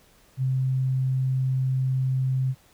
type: tone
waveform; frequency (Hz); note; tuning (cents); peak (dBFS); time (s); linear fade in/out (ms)
sine; 130.9; C3; +1; -21; 0.37-2.55; 50
effects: pink hiss -58 dBFS RMS until 2.73 s